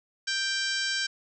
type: harmonic tone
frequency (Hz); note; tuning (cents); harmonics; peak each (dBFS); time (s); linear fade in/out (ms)
785; G5; +2; 2 / 3 / 4 / 5 / 6 / 7 / 8 / 9 / 10; -30 / -39 / -35 / -37 / -35 / -34 / -41 / -45 / -42; 0.27-1.07; 10
effects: none